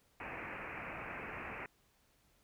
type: low-pass noise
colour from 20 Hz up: white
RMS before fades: -45 dBFS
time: 0.2-1.66 s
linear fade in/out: 2 ms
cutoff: 2600 Hz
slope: 96 dB/octave
effects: pink hiss -72 dBFS RMS until 2.43 s